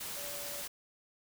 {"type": "tone in noise", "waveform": "sine", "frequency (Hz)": 576, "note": "D5", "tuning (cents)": -34, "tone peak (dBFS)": -47, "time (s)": [0.16, 0.62], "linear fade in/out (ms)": 10, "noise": "white", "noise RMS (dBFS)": -41, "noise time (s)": [0, 0.68], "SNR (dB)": -9, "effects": []}